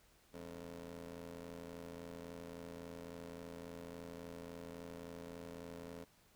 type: ring-modulated tone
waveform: 20% pulse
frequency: 83.6 Hz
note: E2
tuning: 25 cents sharp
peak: -40 dBFS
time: 0.33-6.05 s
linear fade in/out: 20 ms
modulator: 350 Hz
effects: pink hiss -69 dBFS RMS until 6.35 s